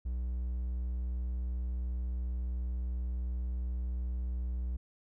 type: tone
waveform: triangle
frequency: 61.4 Hz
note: B1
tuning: 9 cents flat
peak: -30 dBFS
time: 0.05-4.77 s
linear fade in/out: 10 ms
effects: none